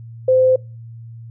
sine tone, 516 Hz, C5, 24 cents flat, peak -10 dBFS, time 0.28-0.56 s, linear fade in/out 5 ms, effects noise-tail reverb RT60 0.3 s tail -24 dB re dry + added 115 Hz sine -33 dBFS peak until 1.3 s

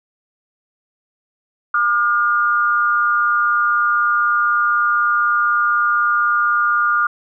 sine tone pair together, 1204 / 1424 Hz, D6 / F6, +43 / +33 cents, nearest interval minor third, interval 290 cents, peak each -16 dBFS, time 1.74-7.07 s, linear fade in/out 5 ms, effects none

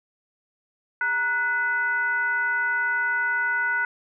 sine tone with frequency modulation, 1474 Hz, F#6, 7 cents flat, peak -21 dBFS, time 1.01-3.85 s, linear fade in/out 2 ms, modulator 536 Hz, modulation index 0.62, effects none

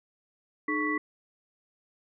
sine tone cluster, 303.7 / 426.4 / 1117 / 1970 Hz, D#4 / G#4 / C#6 / B6, -42 / +46 / +13 / -5 cents, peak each -30 / -37 / -33 / -30 dBFS, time 0.68-0.98 s, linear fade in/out 5 ms, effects none

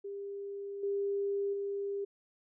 sine tone with level steps, 400 Hz, G4, 35 cents sharp, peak -38 / -30 / -33 dBFS, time 0.04-2.05 s, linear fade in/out 10 ms, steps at 0.83 / 1.53 s, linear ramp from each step 5 ms, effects none

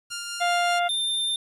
10% pulse tone with tremolo, 1400 Hz, F6, 4 cents sharp, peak -22 dBFS, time 0.1-0.8 s, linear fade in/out 20 ms, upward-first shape triangle, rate 5.2 Hz, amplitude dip 30%
harmonic tone, 700 Hz, F5, 4 cents sharp, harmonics 1 / 2 / 3 / 4 / 5, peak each -22 / -28 / -32 / -34 / -36 dBFS, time 0.4-0.89 s, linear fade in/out 20 ms
square tone, 3595 Hz, A7, 36 cents sharp, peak -24 dBFS, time 0.89-1.36 s, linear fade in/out 2 ms
effects resampled to 32000 Hz + 9-bit

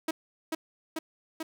sawtooth tone with echo, 320.3 Hz, E4, 50 cents flat, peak -23 dBFS, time 0.08-0.11 s, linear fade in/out 5 ms, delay 440 ms, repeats 3, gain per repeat -2 dB, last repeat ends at 1.43 s, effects none

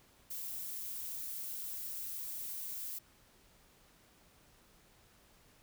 violet noise, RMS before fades -42 dBFS, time 0.3-2.99 s, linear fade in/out 10 ms, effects pink hiss -65 dBFS RMS until 5.62 s

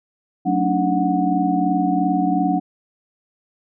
sine tone cluster, 184.2 / 222 / 281.3 / 304.2 / 734 Hz, F#3 / A3 / C#4 / D#4 / F#5, -7 / +16 / +26 / -39 / -14 cents, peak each -22 / -28 / -21 / -23 / -21 dBFS, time 0.45-2.6 s, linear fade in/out 20 ms, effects none

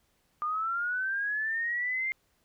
sine linear sweep, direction up, 1200 to 2117 Hz, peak -28 dBFS, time 0.42-2.12 s, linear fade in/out 0 ms, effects pink hiss -71 dBFS RMS until 2.44 s

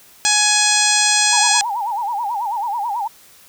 harmonic tone, 838 Hz, G#5, 15 cents sharp, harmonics 1 / 2 / 3 / 4 / 5 / 6 / 7 / 8 / 9 / 10, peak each -22 / -22 / -22 / -22 / -22 / -22 / -22 / -22 / -22 / -22 dBFS, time 0.25-1.61 s, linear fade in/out 0 ms
sine tone with vibrato, 879 Hz, A5, 2 cents flat, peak -19 dBFS, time 1.32-3.08 s, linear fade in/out 10 ms, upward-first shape sine, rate 9.2 Hz, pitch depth 180 cents each way
effects white hiss -47 dBFS RMS until 3.48 s

